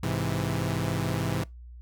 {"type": "chord", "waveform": "sawtooth", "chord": "Ab augmented", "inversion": "none", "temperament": "equal", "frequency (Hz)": [103.83, 130.81, 164.81], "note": ["Ab2", "C3", "E3"], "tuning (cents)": [0, 0, 0], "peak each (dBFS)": -27, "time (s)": [0.03, 1.44], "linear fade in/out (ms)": 5, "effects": ["noise-tail reverb RT60 0.2 s tail -23 dB re dry", "added 60 Hz sine -42 dBFS peak until 1.81 s"]}